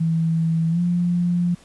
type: tone with pitch glide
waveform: sine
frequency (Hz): 163.4 to 175.13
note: E3 to F3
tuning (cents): -15 to +5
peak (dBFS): -17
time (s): 0-1.55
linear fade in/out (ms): 10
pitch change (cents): +120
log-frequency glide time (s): 0.7-0.8
effects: pink hiss -51 dBFS RMS until 1.64 s + resampled to 24000 Hz